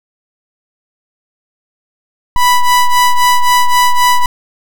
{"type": "ring-modulated tone", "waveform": "square", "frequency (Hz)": 493.9, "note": "B4", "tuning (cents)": 0, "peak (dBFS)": -4, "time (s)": [2.36, 4.26], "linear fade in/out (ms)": 2, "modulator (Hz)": 492, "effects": []}